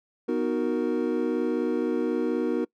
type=chord; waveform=triangle; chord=B major seventh; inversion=none; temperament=equal; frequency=246.9 / 311.1 / 370 / 466.2 Hz; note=B3 / D#4 / F#4 / A#4; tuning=0 / 0 / 0 / 0 cents; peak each=-27 dBFS; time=0.28-2.65 s; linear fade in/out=10 ms; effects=noise-tail reverb RT60 0.1 s tail -23 dB re dry